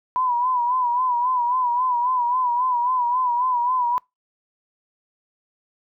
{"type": "tone with vibrato", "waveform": "sine", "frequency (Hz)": 987.8, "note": "B5", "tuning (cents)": 0, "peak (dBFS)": -18, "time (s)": [0.16, 3.98], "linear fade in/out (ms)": 0, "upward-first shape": "sine", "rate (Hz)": 3.7, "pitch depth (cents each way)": 68, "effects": ["noise-tail reverb RT60 0.2 s tail -26 dB re dry"]}